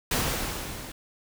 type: noise with level ramp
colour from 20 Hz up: pink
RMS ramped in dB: -24 to -41 dBFS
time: 0.11-0.92 s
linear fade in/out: 5 ms
effects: none